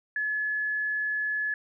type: tone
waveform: sine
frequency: 1709 Hz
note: G#6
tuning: 49 cents sharp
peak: -26 dBFS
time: 0.16-1.54 s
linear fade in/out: 2 ms
effects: none